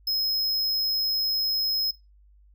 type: tone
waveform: square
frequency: 5130 Hz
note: E8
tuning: 48 cents flat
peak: -24 dBFS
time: 0.07-1.91 s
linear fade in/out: 5 ms
effects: noise-tail reverb RT60 0.2 s tail -17 dB re dry + added 50 Hz sine -53 dBFS peak until 2.54 s